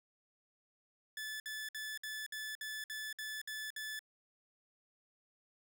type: tone bursts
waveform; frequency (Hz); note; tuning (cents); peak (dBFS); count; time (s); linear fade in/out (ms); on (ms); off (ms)
sawtooth; 1735; A6; -25; -37; 10; 1.17-3.992; 2; 230; 58
effects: none